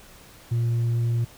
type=tone with tanh clipping; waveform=sine; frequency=117.4 Hz; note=A#2; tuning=13 cents sharp; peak=-21 dBFS; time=0.51-1.25 s; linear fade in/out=10 ms; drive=2 dB; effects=pink hiss -49 dBFS RMS until 1.37 s